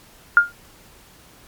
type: tone with exponential decay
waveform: sine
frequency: 1412 Hz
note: F6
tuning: 19 cents sharp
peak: -4 dBFS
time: 0.37-0.52 s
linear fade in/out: 1 ms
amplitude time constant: 31 ms
effects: pink hiss -49 dBFS RMS until 1.47 s + MP3 96 kbps